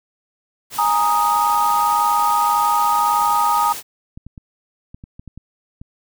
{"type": "noise", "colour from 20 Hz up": "white", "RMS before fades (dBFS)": -30, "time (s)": [0.7, 3.83], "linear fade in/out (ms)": 50}
{"type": "chord", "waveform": "sine", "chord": "Ab suspended second", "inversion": "none", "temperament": "equal", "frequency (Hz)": [830.6, 932.3, 1244.5], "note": ["Ab5", "Bb5", "Eb6"], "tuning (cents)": [0, 0, 0], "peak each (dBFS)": [-20, -18, -18], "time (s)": [0.78, 3.73], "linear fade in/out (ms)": 10}
{"type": "clicks", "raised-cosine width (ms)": 5, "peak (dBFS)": -24, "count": 9, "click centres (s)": [4.175, 4.266, 4.378, 4.945, 5.039, 5.195, 5.277, 5.376, 5.815]}
{"effects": []}